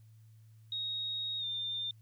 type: tone with pitch glide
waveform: sine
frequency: 3760 to 3605 Hz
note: A#7 to A7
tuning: +14 to +41 cents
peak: -34 dBFS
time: 0.72-1.91 s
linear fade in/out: 2 ms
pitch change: -73 cents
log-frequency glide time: 1.39-1.45 s
effects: added 110 Hz sine -55 dBFS peak until 2.01 s + white hiss -75 dBFS RMS until 2.01 s